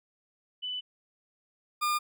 sine / 40% pulse tone pair in turn, 2993 / 1208.2 Hz, F#7 / D6, +19 / +49 cents, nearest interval octave + major third, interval 1570 cents, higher first, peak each -32 / -25 dBFS, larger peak second, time 0.62-0.81 / 1.81-1.99 s, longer first, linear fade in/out 20 ms, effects none

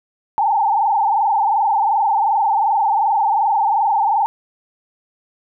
sine tone with frequency modulation, 849 Hz, G#5, 38 cents sharp, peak -13 dBFS, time 0.38-4.26 s, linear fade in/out 0 ms, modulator 22.7 Hz, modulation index 2.7, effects none

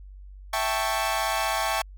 sawtooth chord, A dominant seventh, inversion second, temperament equal, 659.3 / 784 / 880 / 1108.7 Hz, E5 / G5 / A5 / C#6, 0 / 0 / 0 / 0 cents, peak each -26 dBFS, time 0.53-1.82 s, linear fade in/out 5 ms, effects added 48 Hz sine -41 dBFS peak until 1.97 s

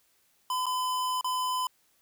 square tone with dropouts, 1012 Hz, B5, 42 cents sharp, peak -28 dBFS, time 0.5-1.67 s, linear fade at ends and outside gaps 2 ms, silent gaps 0.658-0.665 / 1.211-1.244 s, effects white hiss -68 dBFS RMS until 2.01 s

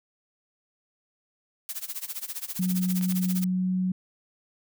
blue noise with tremolo, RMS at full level -32 dBFS, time 1.69-3.44 s, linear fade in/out 0 ms, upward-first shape sine, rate 15 Hz, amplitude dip 90%
sine tone with pitch glide, 183.3 to 184.68 Hz, F#3 to F#3, -16 to -3 cents, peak -23 dBFS, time 2.59-3.92 s, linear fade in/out 5 ms, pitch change +13 cents, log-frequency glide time 3.37-3.69 s
clicks, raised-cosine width 0.2 ms, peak -24 dBFS, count 2, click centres 3.012 / 3.123 s
effects none

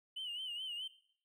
triangle tone with vibrato, 2960 Hz, F#7, in tune, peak -37 dBFS, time 0.16-0.88 s, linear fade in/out 10 ms, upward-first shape sine, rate 4.7 Hz, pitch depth 91 cents each way, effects noise-tail reverb RT60 0.6 s tail -19 dB re dry + tanh soft clip ceiling -36 dBFS

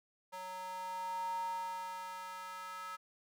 square tone with high-pass filter sweep, 185 Hz, F#3, in tune, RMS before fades -42 dBFS, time 0.32-2.97 s, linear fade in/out 20 ms, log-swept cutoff 780 to 1200 Hz, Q 9.4, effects none

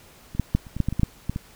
clicks, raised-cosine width 5 ms, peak -22 / -7 / -6 / -29 / -18 / -8 / -10 / -16 / -10 / -6 / -12 / -15 dBFS, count 12, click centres 0.35 / 0.397 / 0.55 / 0.668 / 0.766 / 0.803 / 0.886 / 0.926 / 0.996 / 1.033 / 1.296 / 1.361 s, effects pink hiss -51 dBFS RMS until 1.55 s

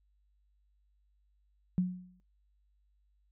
sine tone with exponential decay, 181.6 Hz, F#3, 32 cents flat, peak -23 dBFS, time 1.78-2.2 s, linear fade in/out 0 ms, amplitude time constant 90 ms, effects noise-tail reverb RT60 0.2 s tail -23 dB re dry + added 50 Hz sine -68 dBFS peak until 3.31 s

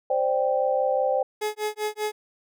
sine chord, C suspended second, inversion none, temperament just, 523.3 / 588.7 / 784.9 Hz, C5 / D5 / G5, 0 / +4 / +2 cents, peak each -23 / -26 / -26 dBFS, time 0.1-1.23 s, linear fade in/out 5 ms
30% pulse tone with tremolo, 424.4 Hz, G#4, 38 cents sharp, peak -21 dBFS, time 1.41-2.12 s, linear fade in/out 10 ms, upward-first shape sine, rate 5.1 Hz, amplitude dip 100%
effects none

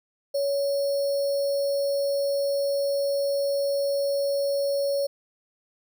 sine tone with sample-and-hold, 560 Hz, C#5, 18 cents sharp, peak -22 dBFS, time 0.34-5.07 s, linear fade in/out 10 ms, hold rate 4900 Hz, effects none

